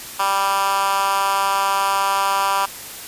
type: tone with high-pass filter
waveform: 10% pulse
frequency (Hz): 196.3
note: G3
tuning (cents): +3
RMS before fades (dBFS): -19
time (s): 0.19-2.66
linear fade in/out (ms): 10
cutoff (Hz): 1000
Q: 2.4
effects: white hiss -34 dBFS RMS until 3.07 s + resampled to 32000 Hz